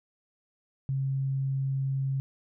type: tone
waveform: sine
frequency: 135.2 Hz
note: C#3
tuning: 43 cents flat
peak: -26 dBFS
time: 0.89-2.2 s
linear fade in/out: 0 ms
effects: none